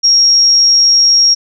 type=tone; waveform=sine; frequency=5588 Hz; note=F8; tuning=in tune; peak=-5 dBFS; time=0.03-1.35 s; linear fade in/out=20 ms; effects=none